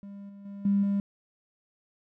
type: tone with level steps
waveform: triangle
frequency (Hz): 200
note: G3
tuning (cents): +35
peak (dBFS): -38 / -42 / -36 / -17 / -21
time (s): 0.03-1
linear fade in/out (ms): 0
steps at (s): 0.29 / 0.45 / 0.65 / 0.83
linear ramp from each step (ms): 5
effects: tanh soft clip ceiling -19 dBFS